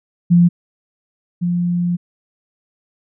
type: tone pair in turn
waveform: sine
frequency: 173.5 / 175.11 Hz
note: F3 / F3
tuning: -11 / +5 cents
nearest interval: unison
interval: 16 cents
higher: second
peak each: -7 / -15 dBFS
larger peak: first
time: 0.3-0.49 / 1.41-1.97 s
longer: second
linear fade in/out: 20 ms
effects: none